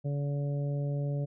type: harmonic tone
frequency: 142.8 Hz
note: D3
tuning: 48 cents flat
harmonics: 1 / 2 / 3 / 4 / 5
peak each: -29 / -43 / -43 / -41 / -54 dBFS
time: 0.04-1.26 s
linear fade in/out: 20 ms
effects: none